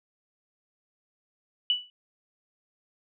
sine tone with exponential decay, 2960 Hz, F#7, in tune, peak -18 dBFS, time 1.7-1.9 s, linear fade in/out 1 ms, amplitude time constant 43 ms, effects none

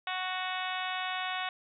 harmonic tone with a mistuned harmonic, 370 Hz, F#4, in tune, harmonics 2 / 3 / 4 / 5 / 6 / 7 / 8 / 9 / 10, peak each -37 / -39 / -40 / -41 / -42 / -42 / -43 / -44 / -44 dBFS, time 0.07-1.49 s, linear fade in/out 2 ms, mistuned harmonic 9, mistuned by +26 cents, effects none

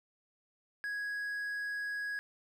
triangle tone, 1661.2 Hz, G#6, in tune, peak -33 dBFS, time 0.84-2.19 s, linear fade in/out 0 ms, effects none

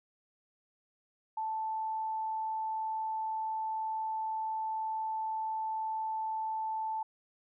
sine tone, 879 Hz, A5, 2 cents flat, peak -32 dBFS, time 1.37-7.03 s, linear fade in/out 5 ms, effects none

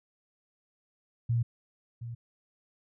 sine tone with echo, 117.5 Hz, A#2, 14 cents sharp, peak -24 dBFS, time 1.29-1.43 s, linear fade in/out 10 ms, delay 720 ms, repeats 1, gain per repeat -12 dB, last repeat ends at 2.15 s, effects none

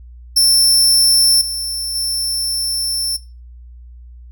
sawtooth tone with level steps, 5370 Hz, E8, 31 cents sharp, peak -6 / -17 / -14 dBFS, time 0.36-3.17 s, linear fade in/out 10 ms, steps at 1.41 / 1.95 s, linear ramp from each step 5 ms, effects noise-tail reverb RT60 0.3 s tail -18 dB re dry + added 60 Hz sine -35 dBFS peak until 4.31 s

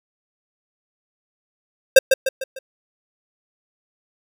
square tone with echo, 530 Hz, C5, 22 cents sharp, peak -4 dBFS, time 1.96-1.99 s, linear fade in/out 5 ms, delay 150 ms, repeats 4, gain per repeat -7 dB, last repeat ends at 2.59 s, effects none

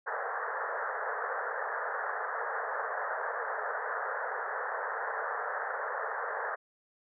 white band-pass noise, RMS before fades -35 dBFS, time 0.06-6.56 s, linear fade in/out 20 ms, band 430 to 1800 Hz, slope 96 dB/octave, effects none

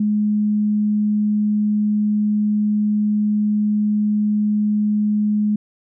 sine tone, 210 Hz, G#3, 19 cents sharp, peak -15 dBFS, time 0-5.56 s, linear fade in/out 5 ms, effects none

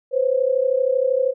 sine tone pair together, 504 / 536.8 Hz, B4 / C5, +35 / +44 cents, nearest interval minor second, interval 109 cents, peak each -19 dBFS, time 0.11-1.34 s, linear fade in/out 50 ms, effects none

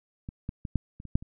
clicks, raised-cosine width 5 ms, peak -24 / -20 / -22 / -12 / -30 / -29 / -10 / -30 dBFS, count 8, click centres 0.289 / 0.491 / 0.652 / 0.757 / 1.001 / 1.053 / 1.155 / 1.225 s, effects none

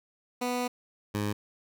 15% pulse tone pair in turn, 246.9 / 103.63 Hz, B3 / G#2, 0 / -3 cents, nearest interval octave + minor third, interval 1503 cents, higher first, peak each -22 dBFS, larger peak neither, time 0.41-0.68 / 1.14-1.33 s, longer first, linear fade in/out 10 ms, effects none

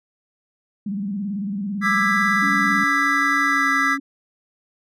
sine tone with vibrato, 200 Hz, G3, 35 cents sharp, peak -23 dBFS, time 0.86-2.84 s, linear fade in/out 5 ms, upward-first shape square, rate 18 Hz, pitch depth 88 cents each way
triangle chord, E dominant seventh, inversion third, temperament just, 1186.7 / 1318.5 / 1648.1 / 1977.8 Hz, D6 / E6 / G#6 / B6, +18 / 0 / -14 / +2 cents, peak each -22 / -21 / -21 / -19 dBFS, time 1.81-3.98 s, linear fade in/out 50 ms
sine tone with pitch glide, 282.9 to 275.6 Hz, C#4 to C#4, +35 to -10 cents, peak -26 dBFS, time 2.42-4 s, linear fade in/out 10 ms, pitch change -45 cents, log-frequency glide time 3.47-3.69 s
effects none

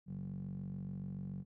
15% pulse tone with band-pass filter, 47 Hz, F#1, 28 cents sharp, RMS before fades -43 dBFS, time 0.06-1.45 s, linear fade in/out 50 ms, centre 170 Hz, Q 6.3, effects none

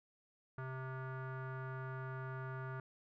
square tone with low-pass filter, 130.81 Hz, C3, in tune, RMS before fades -44 dBFS, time 0.58-2.8 s, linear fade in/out 2 ms, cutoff 1400 Hz, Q 4.3, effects none

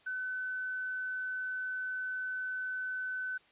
sine tone, 1512 Hz, F#6, 37 cents sharp, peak -34 dBFS, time 0.06-3.38 s, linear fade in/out 10 ms, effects white hiss -64 dBFS RMS until 3.51 s + resampled to 8000 Hz

